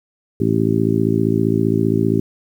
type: harmonic tone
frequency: 55.2 Hz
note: A1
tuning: 6 cents sharp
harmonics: 2 / 3 / 4 / 5 / 6 / 7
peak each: -21 / -21 / -21 / -21 / -21 / -21 dBFS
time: 0.4-2.2 s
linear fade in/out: 5 ms
effects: 8-bit